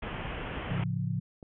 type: low-pass noise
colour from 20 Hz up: pink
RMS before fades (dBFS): -37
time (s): 0.02-0.84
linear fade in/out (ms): 5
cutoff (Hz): 3200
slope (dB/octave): 96
type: chord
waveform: sine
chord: A augmented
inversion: none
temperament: equal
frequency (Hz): 110 / 138.59 / 174.61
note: A2 / C#3 / E#3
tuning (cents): 0 / 0 / 0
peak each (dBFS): -33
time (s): 0.69-1.2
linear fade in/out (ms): 10
type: click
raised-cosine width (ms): 2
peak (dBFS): -33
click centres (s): 1.428
effects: none